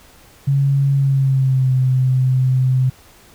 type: tone with pitch glide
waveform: sine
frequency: 138.59 to 129.31 Hz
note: C#3 to C3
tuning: 0 to -20 cents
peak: -12 dBFS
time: 0.47-2.9 s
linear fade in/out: 10 ms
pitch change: -120 cents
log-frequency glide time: 0.94-1.73 s
effects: pink hiss -47 dBFS RMS until 3.34 s